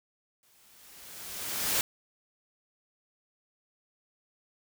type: noise with exponential growth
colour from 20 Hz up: white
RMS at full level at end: -26 dBFS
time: 0.43-1.81 s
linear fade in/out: 1 ms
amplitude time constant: 300 ms
effects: none